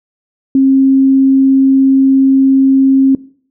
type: tone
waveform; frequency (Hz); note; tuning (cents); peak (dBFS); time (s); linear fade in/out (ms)
sine; 268.3; C4; +44; -5; 0.55-3.15; 2
effects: noise-tail reverb RT60 0.5 s tail -20 dB re dry